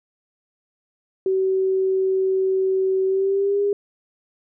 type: tone with pitch glide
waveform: sine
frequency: 380.1 to 405 Hz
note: F#4 to G#4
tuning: +47 to -43 cents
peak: -17 dBFS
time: 1.26-3.73 s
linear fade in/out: 2 ms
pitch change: +110 cents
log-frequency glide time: 3.06-3.61 s
effects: none